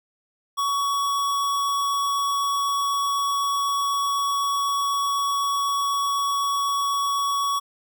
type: tone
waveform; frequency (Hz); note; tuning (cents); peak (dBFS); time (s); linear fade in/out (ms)
square; 1123; C#6; +22; -22; 0.57-7.6; 20
effects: none